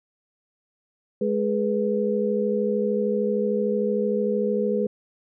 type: tone cluster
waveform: sine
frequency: 209.5 / 418 / 491.2 Hz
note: G#3 / G#4 / B4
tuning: +15 / +11 / -9 cents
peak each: -25 dBFS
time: 1.21-4.87 s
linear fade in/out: 5 ms
effects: none